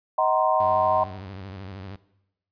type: chord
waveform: sine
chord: C half-diminished seventh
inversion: first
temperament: just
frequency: 627.9 / 753.5 / 941.9 / 1046.5 Hz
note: Eb5 / Gb5 / Bb5 / C6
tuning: +16 / +31 / +18 / 0 cents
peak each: -24 dBFS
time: 0.18-1.04 s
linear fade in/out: 5 ms
type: tone with vibrato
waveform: sawtooth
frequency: 96 Hz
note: G2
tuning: 36 cents flat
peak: -32 dBFS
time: 0.6-1.96 s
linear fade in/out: 5 ms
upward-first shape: square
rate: 13 Hz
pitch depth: 80 cents each way
effects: noise-tail reverb RT60 0.9 s tail -19 dB re dry + resampled to 11025 Hz